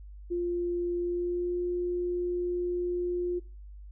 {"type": "tone with pitch glide", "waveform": "sine", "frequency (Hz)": [349.2, 353.7], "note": ["F4", "F4"], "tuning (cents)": [0, 22], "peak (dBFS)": -27, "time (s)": [0.3, 3.4], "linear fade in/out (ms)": 20, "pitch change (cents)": 22, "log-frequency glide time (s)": [0.95, 1.6], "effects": ["noise-tail reverb RT60 0.3 s tail -19 dB re dry", "added 50 Hz sine -43 dBFS peak until 3.91 s"]}